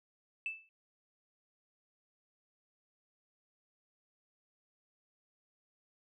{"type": "tone with exponential decay", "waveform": "sine", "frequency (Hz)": 2637, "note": "E7", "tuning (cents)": 0, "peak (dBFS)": -31, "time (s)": [0.46, 0.69], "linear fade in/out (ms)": 1, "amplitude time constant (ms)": 50, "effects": ["tanh soft clip ceiling -28 dBFS"]}